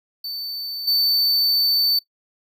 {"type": "tone with level steps", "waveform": "square", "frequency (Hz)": 4537, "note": "C#8", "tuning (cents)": 39, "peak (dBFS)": [-28, -17], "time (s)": [0.24, 1.99], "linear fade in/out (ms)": 5, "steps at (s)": 0.87, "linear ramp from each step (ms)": 10, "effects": ["noise-tail reverb RT60 0.1 s tail -19 dB re dry"]}